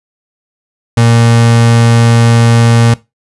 35% pulse tone, 116.54 Hz, A#2, in tune, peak -3 dBFS, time 0.97-2.94 s, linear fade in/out 5 ms, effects noise-tail reverb RT60 0.2 s tail -18 dB re dry + resampled to 24000 Hz

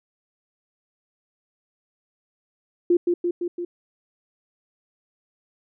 sine tone with echo, 349.2 Hz, F4, in tune, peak -14 dBFS, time 2.9-2.97 s, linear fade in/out 5 ms, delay 170 ms, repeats 4, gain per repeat -3 dB, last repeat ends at 3.65 s, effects none

